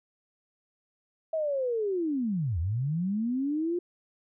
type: linear two-way sweep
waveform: sine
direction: down then up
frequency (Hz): 652 to 76.8 to 357.6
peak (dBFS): -26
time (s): 1.33-3.79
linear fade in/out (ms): 5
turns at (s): 2.59
effects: none